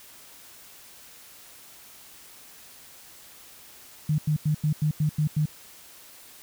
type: tone bursts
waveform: sine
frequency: 151.9 Hz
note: D#3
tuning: 41 cents flat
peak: -20 dBFS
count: 8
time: 4.09-5.457 s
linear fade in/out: 5 ms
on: 93 ms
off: 89 ms
effects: white hiss -49 dBFS RMS until 6.42 s